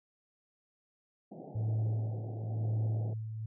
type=band-pass noise; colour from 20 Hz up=pink; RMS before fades=-47 dBFS; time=1.31-3.14 s; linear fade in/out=10 ms; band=130 to 790 Hz; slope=96 dB/octave
type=tone with tremolo; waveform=sine; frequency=110 Hz; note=A2; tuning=in tune; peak=-28 dBFS; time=1.55-3.46 s; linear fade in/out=5 ms; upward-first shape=sine; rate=0.99 Hz; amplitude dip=65%
effects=none